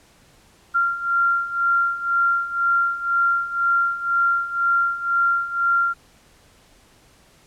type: beating tone pair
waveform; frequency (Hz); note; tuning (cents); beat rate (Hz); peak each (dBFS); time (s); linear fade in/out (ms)
sine; 1382 / 1384; F6 / F6; -19 / -16; 2; -23 / -19; 0.74-5.94; 20
effects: pink hiss -54 dBFS RMS until 7.46 s + low-pass 11000 Hz 12 dB/octave